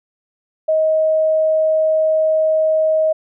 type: tone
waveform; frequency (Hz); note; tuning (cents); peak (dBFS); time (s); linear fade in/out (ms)
sine; 630; D#5; +21; -12; 0.68-3.13; 10
effects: none